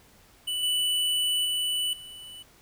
square tone with level steps, 2973 Hz, F#7, 8 cents sharp, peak -28 / -24 / -26 / -42 dBFS, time 0.47-2.43 s, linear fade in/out 10 ms, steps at 0.63 / 1.45 / 1.93 s, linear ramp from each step 2 ms, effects pink hiss -57 dBFS RMS until 2.61 s

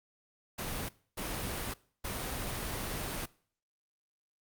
pink noise bursts at uneven times, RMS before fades -37 dBFS, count 3, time 0.58-0.89 / 1.17-1.74 / 2.04-3.26 s, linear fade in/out 10 ms, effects noise-tail reverb RT60 0.5 s tail -21 dB re dry + Opus 48 kbps

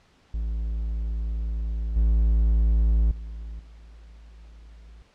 triangle tone with level steps, 55 Hz, A1, in tune, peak -23 / -15 / -31 / -42 dBFS, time 0.34-5.02 s, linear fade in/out 0 ms, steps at 1.96 / 3.11 / 3.59 s, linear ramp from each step 5 ms, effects pink hiss -60 dBFS RMS until 5.14 s + low-pass 5000 Hz 12 dB/octave

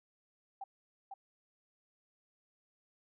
sine tone with echo, 784 Hz, G5, in tune, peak -40 dBFS, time 0.61-0.64 s, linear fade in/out 5 ms, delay 500 ms, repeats 1, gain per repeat -3 dB, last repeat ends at 1.14 s, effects none

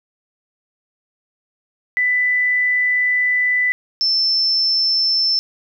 sine tone pair in turn, 1991 / 5315 Hz, B6 / E8, +14 / +13 cents, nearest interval octave + perfect fourth, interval 1699 cents, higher second, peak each -14 dBFS, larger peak neither, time 1.97-3.72 / 4.01-5.39 s, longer first, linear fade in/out 0 ms, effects 9-bit

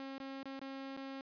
sawtooth tone with dropouts, 270.2 Hz, C#4, 44 cents flat, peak -39 dBFS, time 0-1.21 s, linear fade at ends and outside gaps 1 ms, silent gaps 0.181-0.201 / 0.431-0.456 / 0.594-0.615 / 0.967-0.974 s, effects resampled to 11025 Hz

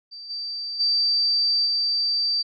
sine tone with level steps, 4656 Hz, D8, 16 cents flat, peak -36 / -28 / -18 / -20 dBFS, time 0.11-2.43 s, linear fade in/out 20 ms, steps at 0.29 / 0.79 / 1.65 s, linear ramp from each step 20 ms, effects none

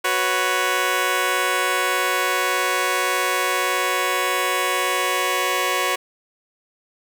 10% pulse chord, F# suspended fourth, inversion none, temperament just, 370 / 493.3 / 555 Hz, F#4 / B4 / C#5, 0 / -2 / +2 cents, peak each -16 dBFS, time 0.04-5.96 s, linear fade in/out 10 ms, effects none

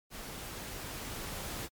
pink noise with level ramp, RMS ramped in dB -44 to -39 dBFS, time 0.1-1.69 s, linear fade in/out 50 ms, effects MP3 96 kbps

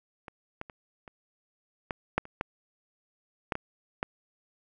clicks, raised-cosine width 0.5 ms, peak -27 / -21 / -29 / -30 / -16 / -9 / -30 / -14 / -13 / -17 / -14 dBFS, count 11, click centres 0.282 / 0.614 / 0.698 / 1.078 / 1.908 / 2.18 / 2.254 / 2.411 / 3.522 / 3.554 / 4.029 s, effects none

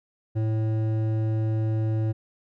triangle tone with hard clipping, 110 Hz, A2, in tune, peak -24 dBFS, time 0.35-2.13 s, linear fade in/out 20 ms, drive 14 dB, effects none

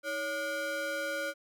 square ring-modulated tone, 440 Hz, A4, in tune, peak -30 dBFS, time 0.03-1.34 s, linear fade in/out 50 ms, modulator 1000 Hz, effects none

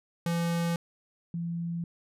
square / sine tone pair in turn, 169.6 / 169.6 Hz, E3 / E3, +50 / +50 cents, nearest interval unison, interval 0 cents, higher neither, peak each -27 / -30 dBFS, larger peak first, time 0.26-0.76 / 1.34-1.84 s, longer neither, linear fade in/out 2 ms, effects resampled to 32000 Hz

